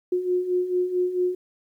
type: beating tone pair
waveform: sine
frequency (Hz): 358.2 / 362.7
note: F4 / F#4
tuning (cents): +44 / -34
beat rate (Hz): 4.5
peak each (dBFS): -28 / -22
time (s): 0.12-1.35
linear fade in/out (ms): 5
effects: 10-bit